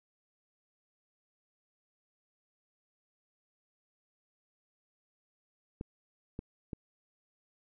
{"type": "clicks", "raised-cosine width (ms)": 3, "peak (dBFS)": -25, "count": 3, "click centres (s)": [5.811, 6.391, 6.732], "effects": []}